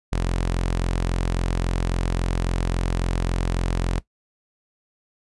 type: tone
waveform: sawtooth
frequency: 43.65 Hz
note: F1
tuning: in tune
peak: -17 dBFS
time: 0.12-4 s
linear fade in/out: 10 ms
effects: noise-tail reverb RT60 0.1 s tail -18 dB re dry + resampled to 24000 Hz